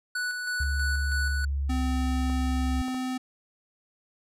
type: tone with tremolo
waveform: square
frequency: 1480 Hz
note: F#6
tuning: in tune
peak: -28 dBFS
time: 0.15-1.45 s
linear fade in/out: 5 ms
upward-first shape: square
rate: 3.1 Hz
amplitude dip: 35%
type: tone with pitch glide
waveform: sine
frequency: 70.4 to 68.71 Hz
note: C#2 to C#2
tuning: +27 to -15 cents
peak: -25 dBFS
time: 0.6-2.82 s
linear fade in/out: 5 ms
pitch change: -42 cents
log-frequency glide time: 1.11-1.99 s
type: tone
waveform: square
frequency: 256.5 Hz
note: C4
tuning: 34 cents flat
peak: -29 dBFS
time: 1.69-3.18 s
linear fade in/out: 10 ms
type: clicks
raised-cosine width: 1 ms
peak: -29 dBFS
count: 3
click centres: 2.299 / 2.882 / 2.945 s
effects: low-pass 11000 Hz 12 dB/octave